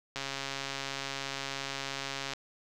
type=click train; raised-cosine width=0.2 ms; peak=-18 dBFS; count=299; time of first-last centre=0.16-2.335 s; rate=137 Hz; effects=none